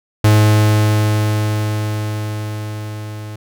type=tone with level ramp; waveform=45% pulse; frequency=106.4 Hz; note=G#2; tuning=42 cents sharp; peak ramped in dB=-7 to -27 dBFS; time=0.24-3.36 s; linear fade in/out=5 ms; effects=none